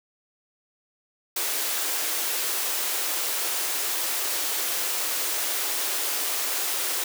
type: high-pass noise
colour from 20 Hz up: white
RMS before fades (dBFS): -27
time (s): 1.36-7.04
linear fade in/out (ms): 5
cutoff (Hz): 300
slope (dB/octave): 48
effects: none